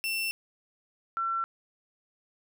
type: tone pair in turn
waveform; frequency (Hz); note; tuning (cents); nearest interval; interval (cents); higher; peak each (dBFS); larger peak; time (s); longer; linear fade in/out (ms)
35% pulse / sine; 2700 / 1350; E7 / E6; +41 / +41; octave; 1200; first; -27; neither; 0.04-0.31 / 1.17-1.44; neither; 0
effects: none